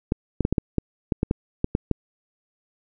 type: clicks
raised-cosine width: 3 ms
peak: -7 dBFS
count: 12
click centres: 0.121 / 0.407 / 0.451 / 0.526 / 0.582 / 0.783 / 1.122 / 1.231 / 1.311 / 1.644 / 1.751 / 1.913 s
effects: none